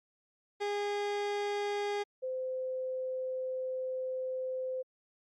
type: tone pair in turn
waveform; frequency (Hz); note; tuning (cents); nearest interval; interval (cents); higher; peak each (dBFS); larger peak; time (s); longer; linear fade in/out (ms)
30% pulse / sine; 409.4 / 515.8; G#4 / C5; -25 / -25; major third; 400; second; -29 / -33; first; 0.6-2.04 / 2.22-4.83; second; 20
effects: low-pass 5000 Hz 12 dB/octave + Opus 48 kbps